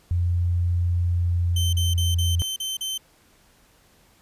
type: tone with pitch glide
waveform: sine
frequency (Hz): 87.31 to 86.01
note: F2 to F2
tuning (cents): 0 to -26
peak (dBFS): -19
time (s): 0.11-2.42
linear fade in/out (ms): 0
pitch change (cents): -26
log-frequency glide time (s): 1.03-2.18
type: tone bursts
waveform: sawtooth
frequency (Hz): 3091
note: G7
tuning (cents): -25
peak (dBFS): -23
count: 7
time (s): 1.56-2.978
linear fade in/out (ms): 5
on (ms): 170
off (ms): 38
effects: pink hiss -58 dBFS RMS until 4.21 s + resampled to 32000 Hz